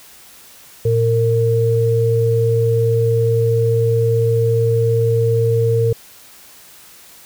sine tone pair together, 114.7 / 458.8 Hz, A#2 / A#4, -28 / -28 cents, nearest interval 2 octaves, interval 2400 cents, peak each -15 dBFS, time 0.85-5.93 s, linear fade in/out 5 ms, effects white hiss -43 dBFS RMS until 7.25 s

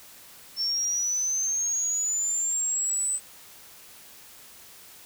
sine linear sweep, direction up, 5390 to 8090 Hz, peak -24 dBFS, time 0.56-3.2 s, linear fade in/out 50 ms, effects white hiss -49 dBFS RMS until 5.05 s

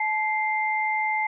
sine tone pair together, 862.9 / 2093 Hz, A5 / C7, -34 / 0 cents, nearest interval octave + minor third, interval 1534 cents, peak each -25 dBFS, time 0-1.27 s, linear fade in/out 5 ms, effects none

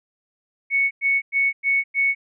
sine tone bursts, 2216 Hz, C#7, 1 cent flat, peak -16 dBFS, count 5, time 0.7-2.15 s, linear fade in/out 50 ms, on 210 ms, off 100 ms, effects none

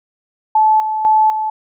sine tone with tremolo, 867 Hz, A5, 26 cents flat, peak -8 dBFS, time 0.55-1.5 s, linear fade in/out 5 ms, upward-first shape square, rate 2 Hz, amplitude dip 60%, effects none

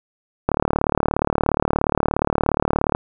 click train, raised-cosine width 1 ms, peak -3 dBFS, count 92, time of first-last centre 0.49-2.949 s, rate 37 Hz, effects none

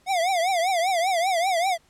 square tone with vibrato, 717 Hz, F5, 45 cents sharp, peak -21 dBFS, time 0.06-1.78 s, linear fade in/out 50 ms, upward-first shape triangle, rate 5.1 Hz, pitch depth 180 cents each way, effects pink hiss -61 dBFS RMS until 1.89 s + low-pass 10000 Hz 12 dB/octave

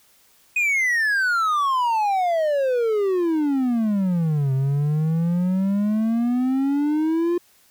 triangle exponential two-way sweep, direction down then up, 2511 to 131.7 to 352.7 Hz, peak -16 dBFS, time 0.56-7.38 s, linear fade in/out 5 ms, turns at 4.53 s, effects white hiss -57 dBFS RMS until 7.7 s

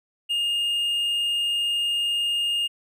triangle tone, 2833 Hz, F7, 24 cents sharp, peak -20 dBFS, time 0.29-2.68 s, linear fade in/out 20 ms, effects none

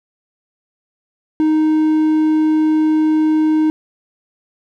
triangle tone, 311.1 Hz, D#4, in tune, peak -9 dBFS, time 1.4-3.7 s, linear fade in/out 0 ms, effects none

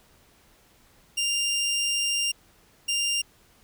20% pulse tone bursts at uneven times, 2794 Hz, F7, in tune, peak -19 dBFS, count 2, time 1.17-2.32 / 2.88-3.22 s, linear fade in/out 10 ms, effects pink hiss -59 dBFS RMS until 3.63 s

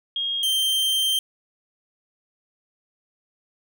sine / 45% pulse tone pair in turn, 3254 / 3145 Hz, G#7 / G7, -36 / +5 cents, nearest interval minor second, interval 59 cents, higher first, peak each -23 / -19 dBFS, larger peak second, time 0.16-0.43 / 0.43-1.19 s, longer second, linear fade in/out 2 ms, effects none

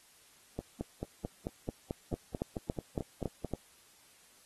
two click trains, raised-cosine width 2 ms, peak -22 / -20 dBFS, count 14 / 6, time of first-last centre 0.59-3.447 / 2.14-3.537 s, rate 4.55 / 3.58 Hz, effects white hiss -62 dBFS RMS until 4.45 s + AAC 32 kbps

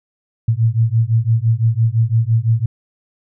sine beating tone pair, 110.9 / 116.8 Hz, A2 / A#2, +14 / +4 cents, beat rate 5.9 Hz, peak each -15 dBFS, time 0.48-2.66 s, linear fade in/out 5 ms, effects none

